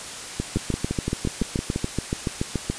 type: two click trains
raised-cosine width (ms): 3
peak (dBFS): -10 / -11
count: 16 / 9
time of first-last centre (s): 0.56-2.7 / 0.4-1.761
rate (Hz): 7.01 / 5.88
effects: white hiss -35 dBFS RMS until 2.78 s + resampled to 22050 Hz